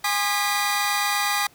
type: tone cluster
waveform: sawtooth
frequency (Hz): 820 / 1053 / 1216 / 1967 / 4677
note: G#5 / C6 / D#6 / B6 / D8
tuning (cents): -22 / +11 / -40 / -7 / -8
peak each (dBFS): -22 / -29 / -23 / -23 / -29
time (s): 0.04-1.47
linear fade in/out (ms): 5
effects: pink hiss -54 dBFS RMS until 1.54 s + high-pass 60 Hz 12 dB/octave